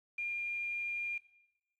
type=tone with quantisation; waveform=sine; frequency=2404 Hz; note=D7; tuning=40 cents sharp; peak=-34 dBFS; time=0.18-1.18 s; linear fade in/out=5 ms; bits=9; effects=noise-tail reverb RT60 1.0 s tail -18 dB re dry + low-pass 5000 Hz 12 dB/octave